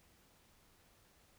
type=silence; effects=pink hiss -68 dBFS RMS until 1.38 s